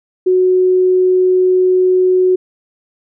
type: tone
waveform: sine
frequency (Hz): 368.6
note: F#4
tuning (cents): -7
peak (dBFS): -8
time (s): 0.26-2.36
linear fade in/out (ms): 10
effects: none